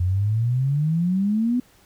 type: exponential sweep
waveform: sine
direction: up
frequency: 87.31 to 252.6 Hz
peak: -18 dBFS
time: 0-1.6 s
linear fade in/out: 5 ms
effects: pink hiss -56 dBFS RMS until 1.85 s